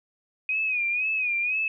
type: tone with vibrato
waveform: sine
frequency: 2489 Hz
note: D#7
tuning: in tune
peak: -23 dBFS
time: 0.49-1.68 s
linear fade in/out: 2 ms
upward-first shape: sine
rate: 2 Hz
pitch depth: 86 cents each way
effects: none